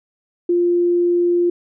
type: tone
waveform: sine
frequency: 349.2 Hz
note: F4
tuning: in tune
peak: -13 dBFS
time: 0.49-1.5 s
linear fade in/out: 5 ms
effects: none